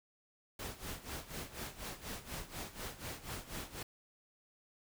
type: noise with tremolo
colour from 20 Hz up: pink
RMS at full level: -42 dBFS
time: 0.59-3.83 s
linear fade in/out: 5 ms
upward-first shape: sine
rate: 4.1 Hz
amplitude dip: 80%
effects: none